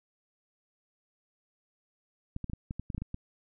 clicks, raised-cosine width 5 ms, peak -23 dBFS, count 11, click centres 2.364 / 2.443 / 2.498 / 2.534 / 2.709 / 2.796 / 2.902 / 2.947 / 2.98 / 3.02 / 3.144 s, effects none

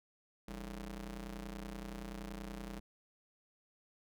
sawtooth ring-modulated tone, 123.47 Hz, B2, in tune, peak -36 dBFS, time 0.48-2.8 s, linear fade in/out 5 ms, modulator 77 Hz, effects none

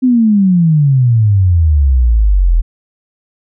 sine exponential sweep, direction down, 261.6 to 39.61 Hz, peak -6 dBFS, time 0.02-2.62 s, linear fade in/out 20 ms, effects none

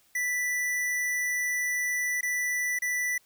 square tone with dropouts, 1975.5 Hz, B6, in tune, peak -27 dBFS, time 0.15-3.18 s, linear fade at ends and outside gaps 5 ms, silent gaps 2.21-2.229 / 2.789-2.82 s, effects white hiss -64 dBFS RMS until 3.25 s

